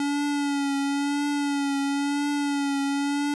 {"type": "tone with vibrato", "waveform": "square", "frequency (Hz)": 283.7, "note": "C#4", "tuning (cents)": 40, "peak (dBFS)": -24, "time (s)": [0, 3.34], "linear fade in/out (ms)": 2, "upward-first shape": "triangle", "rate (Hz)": 0.98, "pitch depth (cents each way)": 38, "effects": ["resampled to 24000 Hz"]}